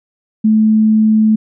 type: tone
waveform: sine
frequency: 217.3 Hz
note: A3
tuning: 21 cents flat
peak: -7 dBFS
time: 0.44-1.36 s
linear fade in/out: 10 ms
effects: none

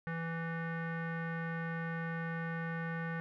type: tone with low-pass filter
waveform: square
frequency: 165.3 Hz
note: E3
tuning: 5 cents sharp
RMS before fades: -38 dBFS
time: 0.07-3.2 s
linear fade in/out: 0 ms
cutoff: 1700 Hz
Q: 6.3
effects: none

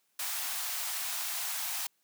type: high-pass noise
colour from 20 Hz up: white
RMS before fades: -35 dBFS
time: 0.19-1.87 s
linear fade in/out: 5 ms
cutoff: 650 Hz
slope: 96 dB/octave
effects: white hiss -74 dBFS RMS until 2.03 s + high-pass 150 Hz 12 dB/octave

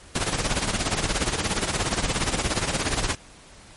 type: noise with tremolo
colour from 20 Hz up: pink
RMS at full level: -22 dBFS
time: 0.15-3.15 s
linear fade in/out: 5 ms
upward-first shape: sine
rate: 17 Hz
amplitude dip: 70%
effects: pink hiss -48 dBFS RMS until 3.76 s + MP3 48 kbps

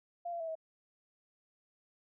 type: tone with pitch steps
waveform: sine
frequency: 694 / 683 / 654 / 642 Hz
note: F5 / F5 / E5 / E5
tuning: -11 / -39 / -14 / -46 cents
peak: -36 dBFS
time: 0.25-0.554 s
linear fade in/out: 10 ms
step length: 76 ms
effects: none

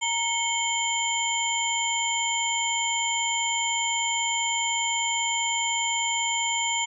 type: tone cluster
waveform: sine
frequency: 925 / 2192 / 3126 / 7110 Hz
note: A#5 / C#7 / G7 / A8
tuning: -14 / -20 / -6 / +17 cents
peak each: -29 dBFS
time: 0.01-6.86 s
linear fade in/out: 20 ms
effects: none

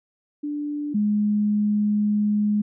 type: tone pair in turn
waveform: sine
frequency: 293.9 / 208.8 Hz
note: D4 / G#3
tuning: +1 / +10 cents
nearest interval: tritone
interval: 591 cents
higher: first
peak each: -25 / -18 dBFS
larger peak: second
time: 0.43-0.94 / 0.94-2.62 s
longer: second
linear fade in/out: 10 ms
effects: none

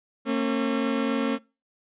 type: tone pair together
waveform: 30% pulse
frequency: 227.2 / 271 Hz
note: A#3 / C#4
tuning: -44 / -39 cents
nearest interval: minor third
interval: 305 cents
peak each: -23 dBFS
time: 0.25-1.39 s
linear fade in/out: 50 ms
effects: noise-tail reverb RT60 0.3 s tail -23 dB re dry + resampled to 8000 Hz

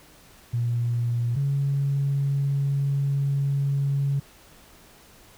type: tone pair in turn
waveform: sine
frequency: 119.1 / 139.52 Hz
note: A#2 / C#3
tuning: +38 / +12 cents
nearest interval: minor third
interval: 274 cents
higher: second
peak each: -21 / -20 dBFS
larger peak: second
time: 0.53-1.36 / 1.36-4.2 s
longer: second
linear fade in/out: 10 ms
effects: tanh soft clip ceiling -16 dBFS + pink hiss -52 dBFS RMS until 5.37 s

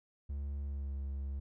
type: tone with pitch glide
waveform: triangle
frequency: 70.6 to 68.83 Hz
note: C#2 to C#2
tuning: +32 to -12 cents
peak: -34 dBFS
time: 0.29-1.4 s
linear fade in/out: 10 ms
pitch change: -44 cents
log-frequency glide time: 0.64-0.94 s
effects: none

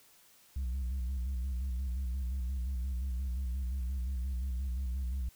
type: tone with vibrato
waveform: sine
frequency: 63.9 Hz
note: C2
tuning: 40 cents flat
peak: -29 dBFS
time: 0.56-5.29 s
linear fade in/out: 5 ms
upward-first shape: square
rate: 5.7 Hz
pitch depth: 79 cents each way
effects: tanh soft clip ceiling -31 dBFS + white hiss -62 dBFS RMS until 5.35 s

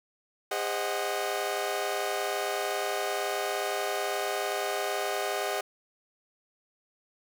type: chord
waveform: sawtooth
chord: Ab dominant seventh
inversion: none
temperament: equal with one note detuned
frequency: 405.6 / 523.3 / 622.3 / 740 Hz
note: Ab4 / C5 / Eb5 / Gb5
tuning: -41 / 0 / 0 / 0 cents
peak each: -30 / -33 / -30 / -30 dBFS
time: 0.51-5.61 s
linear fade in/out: 5 ms
effects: none

